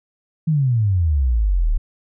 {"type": "exponential sweep", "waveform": "sine", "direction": "down", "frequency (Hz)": [164.4, 34.65], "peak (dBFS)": -14, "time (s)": [0.47, 1.78], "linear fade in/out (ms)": 10, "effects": []}